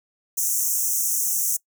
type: high-pass noise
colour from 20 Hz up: pink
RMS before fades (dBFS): -23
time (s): 0.37-1.57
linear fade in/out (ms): 10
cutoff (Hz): 5800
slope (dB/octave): 96
effects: noise-tail reverb RT60 0.1 s tail -22 dB re dry